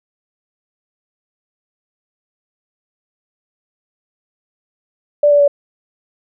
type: tone with pitch steps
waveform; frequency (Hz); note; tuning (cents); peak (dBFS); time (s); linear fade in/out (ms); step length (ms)
sine; 586 / 579.3 / 572.6; D5 / D5 / D5; -4 / -24 / -44; -7; 5.23-5.479; 5; 83
effects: none